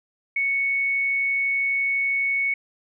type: tone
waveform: sine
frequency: 2217 Hz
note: C#7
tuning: in tune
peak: -20 dBFS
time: 0.36-2.54 s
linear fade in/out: 5 ms
effects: none